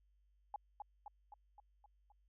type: tone with echo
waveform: sine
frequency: 829 Hz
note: G#5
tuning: 3 cents flat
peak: -39 dBFS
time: 0.54-0.56 s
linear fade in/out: 2 ms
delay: 260 ms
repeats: 6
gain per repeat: -4 dB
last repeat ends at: 2.12 s
effects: added 50 Hz sine -70 dBFS peak until 2.28 s